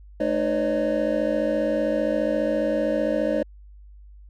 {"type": "tone cluster", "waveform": "triangle", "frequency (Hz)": [217.2, 305.7, 504, 558, 613], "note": ["A3", "D#4", "B4", "C#5", "D#5"], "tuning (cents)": [-22, -30, 35, 11, -26], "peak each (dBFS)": [-28, -25, -27, -23, -25], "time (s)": [0.2, 3.43], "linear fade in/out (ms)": 5, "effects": ["added 50 Hz sine -43 dBFS peak until 4.29 s"]}